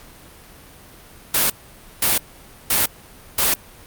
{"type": "noise bursts", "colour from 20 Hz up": "white", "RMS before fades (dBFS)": -17, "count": 4, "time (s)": [1.34, 3.54], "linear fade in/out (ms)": 5, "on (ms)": 160, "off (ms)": 520, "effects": ["pink hiss -44 dBFS RMS until 3.86 s", "Opus 48 kbps"]}